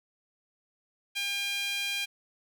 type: tone with high-pass filter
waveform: sawtooth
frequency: 804 Hz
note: G5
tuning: 44 cents sharp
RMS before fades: -32 dBFS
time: 1.15-2.06 s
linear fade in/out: 20 ms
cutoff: 2700 Hz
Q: 3.7
effects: none